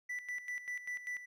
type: tone with tremolo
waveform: triangle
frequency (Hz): 1975.5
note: B6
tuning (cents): 0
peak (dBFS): -35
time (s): 0.09-1.26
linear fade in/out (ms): 10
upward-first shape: square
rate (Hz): 5.1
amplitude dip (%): 70
effects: none